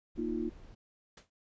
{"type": "noise", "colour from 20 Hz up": "brown", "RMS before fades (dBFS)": -49, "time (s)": [0.15, 0.75], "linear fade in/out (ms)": 10}
{"type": "chord", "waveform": "sine", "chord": "Bb suspended fourth", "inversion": "none", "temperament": "equal", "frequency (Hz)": [233.1, 311.1, 349.2], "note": ["Bb3", "Eb4", "F4"], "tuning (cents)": [0, 0, 0], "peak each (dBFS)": -36, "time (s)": [0.17, 0.5], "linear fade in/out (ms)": 20}
{"type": "noise with exponential decay", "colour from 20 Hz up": "pink", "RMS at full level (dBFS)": -48, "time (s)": [1.17, 1.3], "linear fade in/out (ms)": 5, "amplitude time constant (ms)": 28}
{"effects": ["resampled to 16000 Hz"]}